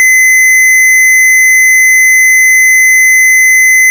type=tone with tanh clipping; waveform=sine; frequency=2039 Hz; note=C7; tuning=45 cents flat; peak=-4 dBFS; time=0-3.9 s; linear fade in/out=0 ms; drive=17 dB; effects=none